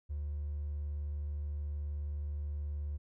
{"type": "tone with hard clipping", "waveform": "triangle", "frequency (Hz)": 73.42, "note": "D2", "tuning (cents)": 0, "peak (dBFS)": -35, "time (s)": [0.09, 2.98], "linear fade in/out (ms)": 20, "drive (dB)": 3, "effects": []}